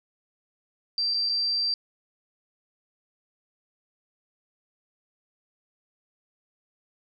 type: tone with dropouts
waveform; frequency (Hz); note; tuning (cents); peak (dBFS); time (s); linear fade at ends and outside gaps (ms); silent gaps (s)
sine; 4699; D8; 0; -23; 0.98-1.74; 1; 1.139-1.143 / 1.291-1.295
effects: none